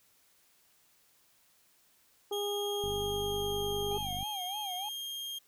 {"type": "harmonic tone", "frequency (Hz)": 408.4, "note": "G#4", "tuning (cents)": -29, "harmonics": [1, 2, 3], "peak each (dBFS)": [-33, -40, -50], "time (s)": [2.31, 3.98], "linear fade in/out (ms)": 5}
{"type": "tone with pitch glide", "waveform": "40% pulse", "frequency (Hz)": [3255, 3218], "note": ["G#7", "G7"], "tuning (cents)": [-36, 45], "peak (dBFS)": -36, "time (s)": [2.32, 5.39], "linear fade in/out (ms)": 10, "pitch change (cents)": -19, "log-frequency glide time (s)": [2.47, 3.71]}
{"type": "click train", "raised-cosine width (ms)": 5, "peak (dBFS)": -31, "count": 70, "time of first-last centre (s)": [2.84, 4.228], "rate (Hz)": 49.7}
{"type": "tone with vibrato", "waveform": "triangle", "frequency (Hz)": 784, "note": "G5", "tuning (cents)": 0, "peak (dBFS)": -36, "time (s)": [3.91, 4.89], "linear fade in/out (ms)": 5, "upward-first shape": "sine", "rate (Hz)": 3.3, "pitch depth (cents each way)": 150}
{"effects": ["white hiss -67 dBFS RMS until 5.47 s"]}